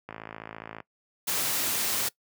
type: click train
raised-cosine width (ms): 0.5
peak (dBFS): -23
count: 40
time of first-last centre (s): 0.09-0.803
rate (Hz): 54.7
type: noise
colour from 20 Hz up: white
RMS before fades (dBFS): -28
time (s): 1.27-2.09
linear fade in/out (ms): 10
effects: noise-tail reverb RT60 0.1 s tail -21 dB re dry + high-pass 100 Hz 12 dB/octave